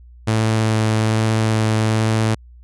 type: tone with vibrato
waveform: sawtooth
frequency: 110.1 Hz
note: A2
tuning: 2 cents sharp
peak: -11 dBFS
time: 0.27-2.35 s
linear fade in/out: 10 ms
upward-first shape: sine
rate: 1.2 Hz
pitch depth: 9 cents each way
effects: added 60 Hz sine -40 dBFS peak until 2.63 s + resampled to 24000 Hz